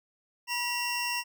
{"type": "tone pair together", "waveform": "25% pulse", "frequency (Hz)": [968.7, 2740], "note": ["B5", "F7"], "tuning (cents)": [-34, -34], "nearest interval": "octave + tritone", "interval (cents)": 1800, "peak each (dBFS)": [-29, -27], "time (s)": [0.47, 1.24], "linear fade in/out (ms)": 50, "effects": []}